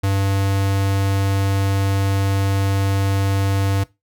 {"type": "tone", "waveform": "square", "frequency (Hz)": 98, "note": "G2", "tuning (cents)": 0, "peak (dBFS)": -17, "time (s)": [0.03, 3.84], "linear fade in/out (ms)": 10, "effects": ["noise-tail reverb RT60 0.2 s tail -18 dB re dry"]}